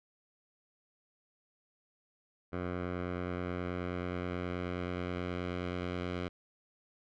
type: tone with low-pass filter sweep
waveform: 10% pulse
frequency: 89.4 Hz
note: F2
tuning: 41 cents sharp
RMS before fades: -37 dBFS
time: 2.52-6.29 s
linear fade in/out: 20 ms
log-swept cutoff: 1700 to 3100 Hz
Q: 1.1
effects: none